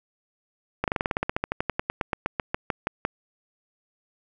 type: slowing click train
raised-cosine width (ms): 0.5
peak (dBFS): -9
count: 25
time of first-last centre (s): 0.84-3.051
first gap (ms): 38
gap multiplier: 1.07
effects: none